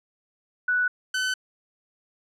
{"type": "tone pair in turn", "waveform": ["sine", "sawtooth"], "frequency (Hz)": [1480, 1513.7], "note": ["F#6", "F#6"], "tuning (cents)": [0, 39], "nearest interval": "unison", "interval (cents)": 39, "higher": "second", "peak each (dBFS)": -20, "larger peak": "neither", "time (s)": [[0.68, 0.88], [1.14, 1.34]], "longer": "neither", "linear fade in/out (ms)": 5, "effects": ["low-pass 8000 Hz 12 dB/octave"]}